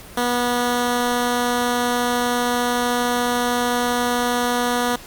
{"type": "tone", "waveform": "10% pulse", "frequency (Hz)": 243.4, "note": "B3", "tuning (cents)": -25, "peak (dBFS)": -10, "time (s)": [0.17, 4.96], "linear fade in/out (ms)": 5, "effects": ["pink hiss -40 dBFS RMS until 5.06 s", "Opus 48 kbps"]}